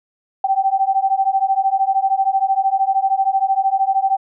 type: beating tone pair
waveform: sine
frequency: 769 / 782 Hz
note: G5 / G5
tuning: -33 / -4 cents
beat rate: 13 Hz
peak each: -17 dBFS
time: 0.44-4.17 s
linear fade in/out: 5 ms
effects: none